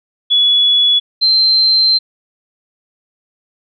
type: tone pair in turn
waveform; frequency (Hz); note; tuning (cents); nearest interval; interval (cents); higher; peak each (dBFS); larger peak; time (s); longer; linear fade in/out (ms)
sine; 3399 / 4123; G#7 / C8; +39 / -26; minor third; 335; second; -8; neither; 0.3-1 / 1.21-1.99; second; 20
effects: none